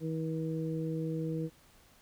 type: harmonic tone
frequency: 160.4 Hz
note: E3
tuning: 47 cents flat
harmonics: 1 / 2 / 3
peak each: -34 / -37 / -39 dBFS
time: 0-1.5 s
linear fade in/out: 50 ms
effects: pink hiss -62 dBFS RMS until 2.01 s